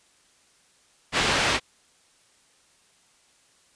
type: low-pass noise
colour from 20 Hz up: white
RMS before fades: -23 dBFS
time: 1.12-1.6 s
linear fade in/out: 50 ms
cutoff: 3300 Hz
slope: 12 dB/octave
effects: white hiss -61 dBFS RMS until 3.75 s + resampled to 22050 Hz